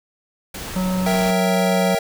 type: noise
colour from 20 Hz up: pink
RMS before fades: -31 dBFS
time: 0.54-1.31 s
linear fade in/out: 5 ms
type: harmonic tone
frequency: 185 Hz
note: F#3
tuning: in tune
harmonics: 1 / 3 / 5 / 7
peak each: -19 / -29 / -33 / -36 dBFS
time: 0.76-1.95 s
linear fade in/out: 2 ms
type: chord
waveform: square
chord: A# diminished seventh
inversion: none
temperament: equal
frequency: 466.2 / 554.4 / 659.3 / 784 Hz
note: A#4 / C#5 / E5 / G5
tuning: 0 / 0 / 0 / 0 cents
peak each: -25 / -28 / -23 / -25 dBFS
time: 1.06-1.99 s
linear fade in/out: 5 ms
effects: none